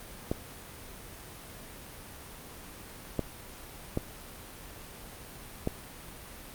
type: clicks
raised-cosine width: 2 ms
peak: -14 dBFS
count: 4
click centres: 0.315 / 3.193 / 3.974 / 5.674 s
effects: pink hiss -46 dBFS RMS until 6.54 s + Opus 32 kbps